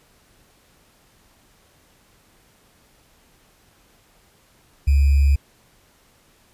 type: tone with sample-and-hold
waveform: sine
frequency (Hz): 69.9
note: C#2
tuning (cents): +15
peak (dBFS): -12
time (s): 4.87-5.36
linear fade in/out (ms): 10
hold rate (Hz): 2450
effects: pink hiss -57 dBFS RMS until 6.53 s + resampled to 32000 Hz